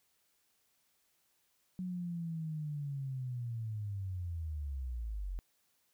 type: linear sweep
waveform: sine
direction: down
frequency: 185 to 42.67 Hz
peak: -36 dBFS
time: 1.79-5.39 s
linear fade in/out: 0 ms
effects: white hiss -75 dBFS RMS until 5.93 s